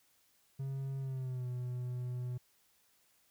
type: tone with pitch glide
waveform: triangle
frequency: 135.5 to 124.25 Hz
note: C#3 to B2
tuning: -39 to +11 cents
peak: -34 dBFS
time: 0.59-2.38 s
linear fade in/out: 10 ms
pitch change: -150 cents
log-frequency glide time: 0.99-1.47 s
effects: white hiss -71 dBFS RMS until 3.3 s